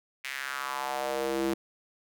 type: tone with high-pass filter sweep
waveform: square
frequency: 67.3 Hz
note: C2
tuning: 49 cents sharp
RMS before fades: -32 dBFS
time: 0.24-1.54 s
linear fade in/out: 5 ms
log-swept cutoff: 2200 to 290 Hz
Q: 3
effects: none